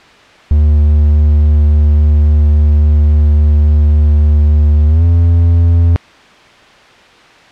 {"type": "tone with pitch glide", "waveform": "triangle", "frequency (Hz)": [74.7, 84.82], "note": ["D2", "E2"], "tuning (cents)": [30, 50], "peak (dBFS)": -3, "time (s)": [0.51, 5.96], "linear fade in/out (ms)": 0, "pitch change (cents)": 220, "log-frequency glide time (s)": [4.87, 5.04], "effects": ["white hiss -40 dBFS RMS until 7.51 s", "low-pass 3000 Hz 12 dB/octave"]}